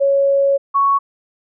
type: tone pair in turn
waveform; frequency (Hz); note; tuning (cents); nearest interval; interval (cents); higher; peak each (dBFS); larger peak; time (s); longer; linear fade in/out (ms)
sine; 554.4 / 1111.7; C#5 / C#6; 0 / +5; octave; 1205; second; -11; neither; 0-0.58 / 0.74-0.99; first; 20
effects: none